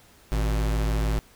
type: tone pair together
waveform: square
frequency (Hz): 53.45 / 120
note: A1 / B2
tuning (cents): -49 / -49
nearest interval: octave + major second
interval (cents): 1400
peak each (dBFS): -23 / -34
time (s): 0.32-1.19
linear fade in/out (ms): 0
effects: pink hiss -55 dBFS RMS until 1.35 s